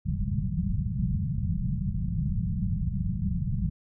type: low-pass noise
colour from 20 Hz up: white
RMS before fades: -28 dBFS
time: 0.05-3.7 s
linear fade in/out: 20 ms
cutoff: 200 Hz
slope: 96 dB/octave
effects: none